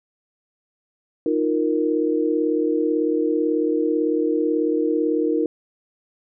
sine chord, Eb suspended second, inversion none, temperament equal, 311.1 / 349.2 / 466.2 Hz, Eb4 / F4 / Bb4, 0 / 0 / 0 cents, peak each -21 / -24 / -22 dBFS, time 1.26-5.46 s, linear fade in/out 2 ms, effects none

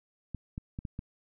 clicks, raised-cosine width 5 ms, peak -24 dBFS, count 5, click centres 0.347 / 0.579 / 0.789 / 0.852 / 0.991 s, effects none

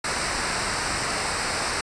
pink noise with comb filter, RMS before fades -26 dBFS, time 0.04-1.81 s, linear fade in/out 5 ms, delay 0.3 ms, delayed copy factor -0.65, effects resampled to 22050 Hz

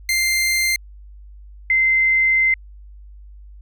sawtooth / sine tone pair in turn, 2093 / 2074 Hz, C7 / C7, 0 / -16 cents, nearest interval unison, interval 16 cents, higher first, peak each -13 dBFS, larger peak neither, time 0.09-0.76 / 1.7-2.54 s, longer second, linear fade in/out 2 ms, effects added 50 Hz sine -38 dBFS peak until 3.61 s

